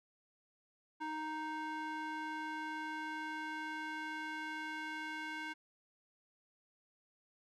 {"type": "tone with band-pass filter sweep", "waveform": "square", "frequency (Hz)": 311.1, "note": "D#4", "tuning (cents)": 0, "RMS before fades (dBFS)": -42, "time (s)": [1, 5.54], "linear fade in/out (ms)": 20, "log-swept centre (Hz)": [1100, 1800], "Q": 1.6, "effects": []}